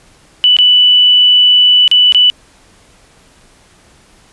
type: tone with dropouts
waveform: sine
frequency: 2973 Hz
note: F#7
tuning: 8 cents sharp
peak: -4 dBFS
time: 0.44-2.3 s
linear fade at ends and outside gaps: 0 ms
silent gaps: 0.567-0.587 / 1.878-1.914 / 2.123-2.147 s
effects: pink hiss -46 dBFS RMS until 4.32 s + resampled to 24000 Hz